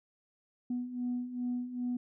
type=beating tone pair; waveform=sine; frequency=244.4 / 246.9 Hz; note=B3 / B3; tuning=-18 / 0 cents; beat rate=2.5 Hz; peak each=-38 / -33 dBFS; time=0.7-1.97 s; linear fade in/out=5 ms; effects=tanh soft clip ceiling -27 dBFS